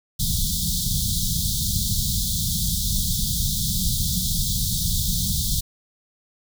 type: band-stop noise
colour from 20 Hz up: pink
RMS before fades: -23 dBFS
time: 0.19-5.61 s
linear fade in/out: 10 ms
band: 210 to 3400 Hz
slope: 96 dB/octave
effects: none